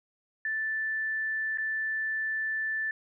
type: tone with dropouts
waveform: sine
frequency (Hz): 1760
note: A6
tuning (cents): 0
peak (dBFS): -28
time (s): 0.45-2.91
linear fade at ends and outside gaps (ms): 2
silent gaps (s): 1.574-1.583
effects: none